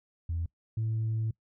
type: tone pair in turn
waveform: sine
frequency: 83.7 / 111.08 Hz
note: E2 / A2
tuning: +27 / +17 cents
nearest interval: perfect fourth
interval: 490 cents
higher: second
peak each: -28 / -26 dBFS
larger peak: second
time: 0.29-0.46 / 0.77-1.31 s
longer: second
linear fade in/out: 5 ms
effects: noise-tail reverb RT60 0.1 s tail -23 dB re dry + tanh soft clip ceiling -25 dBFS